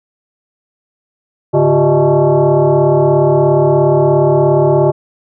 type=tone with frequency modulation; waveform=sine; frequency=106.5 Hz; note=G#2; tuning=44 cents sharp; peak=-7 dBFS; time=1.53-4.92 s; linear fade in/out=20 ms; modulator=250 Hz; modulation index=2.6; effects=none